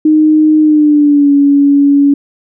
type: tone with pitch glide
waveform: sine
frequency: 308.6 to 283 Hz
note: D#4 to C#4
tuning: -14 to +36 cents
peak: -4 dBFS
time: 0.05-2.14 s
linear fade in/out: 5 ms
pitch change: -150 cents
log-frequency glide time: 0.6-1.32 s
effects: none